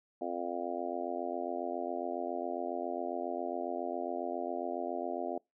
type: harmonic tone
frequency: 87.31 Hz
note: F2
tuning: in tune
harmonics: 3 / 4 / 5 / 6 / 7 / 8 / 9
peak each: -42 / -40 / -43 / -48 / -40 / -39 / -45 dBFS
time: 0.21-5.38 s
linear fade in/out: 5 ms
effects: noise-tail reverb RT60 0.2 s tail -26 dB re dry